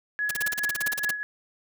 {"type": "tone with tremolo", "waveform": "sine", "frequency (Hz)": 1686, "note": "G#6", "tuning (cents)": 26, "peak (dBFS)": -23, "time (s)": [0.19, 1.23], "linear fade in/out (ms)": 0, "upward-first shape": "triangle", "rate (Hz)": 4.8, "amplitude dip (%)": 70}
{"type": "noise bursts", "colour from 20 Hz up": "white", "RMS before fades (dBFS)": -29, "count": 15, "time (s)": [0.29, 1.109], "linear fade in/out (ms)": 5, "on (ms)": 21, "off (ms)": 36}
{"effects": []}